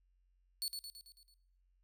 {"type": "tone with echo", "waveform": "sawtooth", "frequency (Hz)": 4423, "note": "C#8", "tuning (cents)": -5, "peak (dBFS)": -33, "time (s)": [0.62, 0.68], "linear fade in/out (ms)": 0, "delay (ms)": 110, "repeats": 6, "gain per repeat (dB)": -5, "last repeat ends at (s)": 1.34, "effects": ["noise-tail reverb RT60 0.8 s tail -21 dB re dry", "added 45 Hz sine -70 dBFS peak until 1.83 s"]}